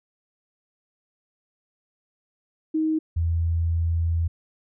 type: tone pair in turn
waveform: sine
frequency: 314.7 / 83.35 Hz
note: D#4 / E2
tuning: +20 / +20 cents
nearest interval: octave + major seventh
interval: 2300 cents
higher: first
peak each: -20 dBFS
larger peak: neither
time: 2.74-2.99 / 3.16-4.28 s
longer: second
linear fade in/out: 10 ms
effects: none